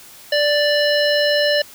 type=harmonic tone; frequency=587.3 Hz; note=D5; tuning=in tune; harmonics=1 / 3 / 5 / 7 / 9; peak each=-16 / -21 / -23 / -24 / -26 dBFS; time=0.32-1.62 s; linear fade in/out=5 ms; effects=white hiss -42 dBFS RMS until 1.74 s